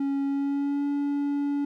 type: tone with pitch glide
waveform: triangle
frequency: 277.2 to 285.3 Hz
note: C#4 to C#4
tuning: 0 to +50 cents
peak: -22 dBFS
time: 0-1.65 s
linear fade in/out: 5 ms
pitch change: +50 cents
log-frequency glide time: 0.25-0.86 s
effects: none